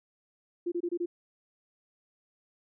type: tone bursts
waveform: sine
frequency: 347.3 Hz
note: F4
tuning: 10 cents flat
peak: -28 dBFS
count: 5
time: 0.66-1.06 s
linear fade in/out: 10 ms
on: 60 ms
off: 25 ms
effects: none